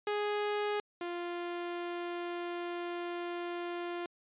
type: tone pair in turn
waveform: sawtooth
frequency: 415.3 / 348.3 Hz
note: G#4 / F4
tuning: 0 / -5 cents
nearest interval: minor third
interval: 305 cents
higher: first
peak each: -27 / -32 dBFS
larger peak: first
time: 0.07-0.8 / 1.01-4.06 s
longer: second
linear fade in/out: 2 ms
effects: resampled to 8000 Hz